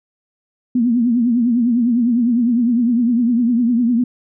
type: tone with vibrato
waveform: sine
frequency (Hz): 238.4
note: A#3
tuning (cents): +39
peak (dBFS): -12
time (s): 0.75-4.04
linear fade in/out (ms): 5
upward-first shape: triangle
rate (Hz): 9.9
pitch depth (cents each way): 120
effects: none